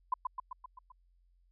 sine tone with echo, 1011 Hz, B5, 40 cents sharp, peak -26 dBFS, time 0.12-0.14 s, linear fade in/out 5 ms, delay 130 ms, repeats 6, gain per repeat -4 dB, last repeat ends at 0.92 s, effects added 44 Hz sine -65 dBFS peak until 1.51 s

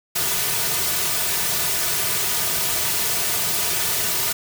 white noise with comb filter, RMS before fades -22 dBFS, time 0.15-4.33 s, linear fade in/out 10 ms, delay 3.7 ms, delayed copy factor -0.85, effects none

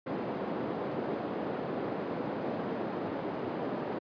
white band-pass noise, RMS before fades -35 dBFS, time 0.06-3.99 s, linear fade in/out 10 ms, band 170 to 520 Hz, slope 12 dB/octave, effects high-pass 100 Hz 12 dB/octave + resampled to 11025 Hz

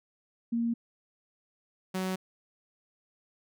sine / sawtooth tone pair in turn, 233.1 / 187 Hz, A#3 / F#3, 0 / +19 cents, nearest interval major third, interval 381 cents, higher first, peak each -26 dBFS, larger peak neither, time 0.52-0.74 / 1.94-2.16 s, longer neither, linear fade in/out 10 ms, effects none

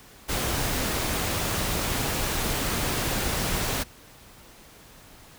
pink noise, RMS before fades -27 dBFS, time 0.28-3.84 s, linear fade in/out 20 ms, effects pink hiss -50 dBFS RMS until 5.38 s

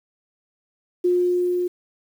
sine tone with level ramp, 357 Hz, F4, 38 cents sharp, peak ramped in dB -15 to -20 dBFS, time 1.04-1.68 s, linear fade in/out 10 ms, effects 8-bit

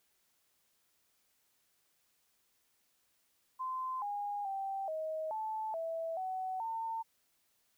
sine tone with pitch steps, 1034 / 818 / 780 / 631 / 873 / 656 / 750 / 903 Hz, C6 / G#5 / G5 / D#5 / A5 / E5 / F#5 / A5, -21 / -26 / -9 / +24 / -14 / -9 / +23 / +45 cents, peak -35 dBFS, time 3.59-7.03 s, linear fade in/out 20 ms, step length 430 ms, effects white hiss -75 dBFS RMS until 7.77 s

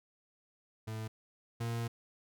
40% pulse tone pair in turn, 110 / 116.54 Hz, A2 / A#2, 0 / 0 cents, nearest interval minor second, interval 100 cents, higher second, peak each -37 / -33 dBFS, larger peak second, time 0.87-1.08 / 1.6-1.88 s, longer second, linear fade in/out 10 ms, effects none

